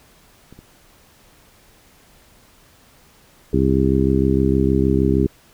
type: clicks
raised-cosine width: 3 ms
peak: -28 dBFS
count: 2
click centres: 0.526 / 0.59 s
type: harmonic tone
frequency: 66.5 Hz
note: C2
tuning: 29 cents sharp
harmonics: 1 / 2 / 3 / 4 / 5 / 6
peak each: -21 / -21 / -21 / -21 / -21 / -21 dBFS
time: 3.53-5.27 s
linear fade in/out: 5 ms
effects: pink hiss -52 dBFS RMS until 5.53 s